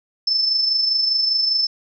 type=tone with amplitude modulation; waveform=sine; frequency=5274 Hz; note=E8; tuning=in tune; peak=-14 dBFS; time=0.27-1.67 s; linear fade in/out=5 ms; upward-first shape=sine; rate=25 Hz; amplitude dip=45%; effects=none